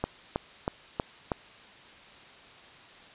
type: click train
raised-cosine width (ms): 1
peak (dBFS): -13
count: 5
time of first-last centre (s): 0.04-1.318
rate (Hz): 3.13
effects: white hiss -51 dBFS RMS until 3.14 s + resampled to 8000 Hz